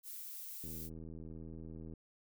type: noise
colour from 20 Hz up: violet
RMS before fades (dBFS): -47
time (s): 0.03-0.9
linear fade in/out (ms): 50
type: click train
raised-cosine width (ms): 3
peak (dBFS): -37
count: 105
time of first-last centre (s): 0.64-1.937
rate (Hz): 80.2
effects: none